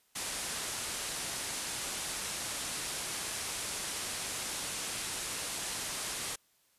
white low-pass noise, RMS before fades -38 dBFS, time 0.15-6.36 s, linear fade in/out 10 ms, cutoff 11000 Hz, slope 48 dB/octave, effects white hiss -70 dBFS RMS until 6.78 s + resampled to 32000 Hz

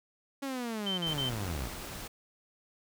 sawtooth linear sweep, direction down, 280 to 53.2 Hz, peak -30 dBFS, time 0.42-1.68 s, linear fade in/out 10 ms
sine tone bursts, 3100 Hz, G7, 20 cents flat, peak -31 dBFS, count 3, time 0.86-1.296 s, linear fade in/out 10 ms, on 120 ms, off 38 ms
pink noise, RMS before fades -42 dBFS, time 1.06-2.08 s, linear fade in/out 10 ms
effects none

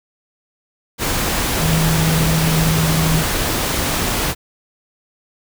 sine tone in noise, 160.5 Hz, E3, 46 cents flat, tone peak -15 dBFS, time 1.59-3.25 s, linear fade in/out 50 ms, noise pink, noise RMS -19 dBFS, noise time 0.98-4.35 s, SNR +1 dB, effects none

